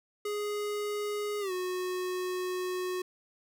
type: tone with pitch glide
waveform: square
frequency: 415.3 to 365.7 Hz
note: G#4 to F#4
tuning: 0 to -20 cents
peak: -32 dBFS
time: 0.25-3.02 s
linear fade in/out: 5 ms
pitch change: -220 cents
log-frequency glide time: 1.4-1.52 s
effects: none